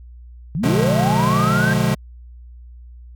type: linear sweep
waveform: sine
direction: up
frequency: 133.9 to 1605 Hz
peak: -19 dBFS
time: 0.55-1.73 s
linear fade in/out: 0 ms
type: chord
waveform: square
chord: B diminished seventh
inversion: none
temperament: just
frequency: 123.47 / 148.16 / 177.8 / 213.4 Hz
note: B2 / D3 / F3 / Ab3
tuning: 0 / +16 / +31 / +47 cents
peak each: -22 dBFS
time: 0.63-1.95 s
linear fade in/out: 10 ms
effects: added 60 Hz sine -37 dBFS peak until 3.15 s